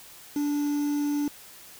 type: tone with quantisation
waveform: triangle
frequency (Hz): 291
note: D4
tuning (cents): -16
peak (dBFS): -22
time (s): 0.36-1.28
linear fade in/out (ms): 2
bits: 7
effects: white hiss -48 dBFS RMS until 1.79 s